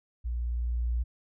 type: tone with level ramp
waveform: sine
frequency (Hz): 59.4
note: A#1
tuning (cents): +33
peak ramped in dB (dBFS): -29 to -25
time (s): 0.24-1.04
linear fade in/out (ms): 20
effects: none